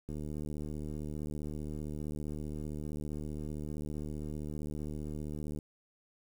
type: click train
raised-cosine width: 3 ms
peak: -28 dBFS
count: 415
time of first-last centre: 0.09-5.588 s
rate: 75.3 Hz
effects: 9-bit